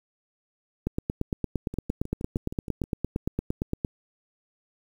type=two click trains; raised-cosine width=3 ms; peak=-22 / -13 dBFS; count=8 / 27; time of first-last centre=1.74-2.839 / 0.87-3.848 s; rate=6.37 / 8.73 Hz; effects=8-bit